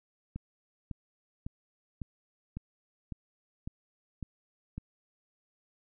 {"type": "click train", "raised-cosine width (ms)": 5, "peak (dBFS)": -25, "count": 9, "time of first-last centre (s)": [0.36, 4.78], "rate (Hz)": 1.81, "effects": []}